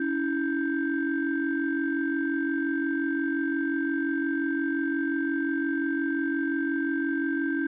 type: tone cluster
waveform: sine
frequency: 282.1 / 327.8 / 1572 Hz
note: C#4 / E4 / G6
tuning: +30 / -10 / +4 cents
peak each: -27 / -28 / -31 dBFS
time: 0-7.67 s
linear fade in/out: 5 ms
effects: tanh soft clip ceiling -17 dBFS